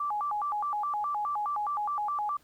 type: tone with vibrato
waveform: sine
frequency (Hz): 987.8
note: B5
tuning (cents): 0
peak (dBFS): -28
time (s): 0-2.37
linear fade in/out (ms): 5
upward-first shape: square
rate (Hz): 4.8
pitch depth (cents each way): 290
effects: pink hiss -64 dBFS RMS until 2.43 s